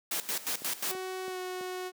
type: noise with tremolo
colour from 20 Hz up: white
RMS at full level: -32 dBFS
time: 0.11-0.94 s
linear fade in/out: 5 ms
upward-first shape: square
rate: 5.6 Hz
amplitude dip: 80%
type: click train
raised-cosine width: 2 ms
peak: -31 dBFS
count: 4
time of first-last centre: 0.62-1.61 s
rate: 3.03 Hz
type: tone with pitch glide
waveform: sawtooth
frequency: 373.5 to 367.3 Hz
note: F#4 to F#4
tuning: +16 to -13 cents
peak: -31 dBFS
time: 0.87-1.92 s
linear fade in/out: 50 ms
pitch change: -29 cents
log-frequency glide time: 1.27-1.38 s
effects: high-pass 200 Hz 12 dB/octave